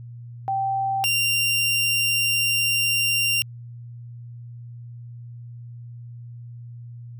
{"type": "tone pair in turn", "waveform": ["sine", "sawtooth"], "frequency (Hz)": [779, 2776], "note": ["G5", "F7"], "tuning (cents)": [-11, -11], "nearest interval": "octave + minor seventh", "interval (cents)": 2200, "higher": "second", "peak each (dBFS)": [-21, -16], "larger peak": "second", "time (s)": [[0.48, 1.04], [1.04, 3.42]], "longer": "second", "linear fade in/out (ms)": 0, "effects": ["added 119 Hz sine -36 dBFS peak until 7.19 s"]}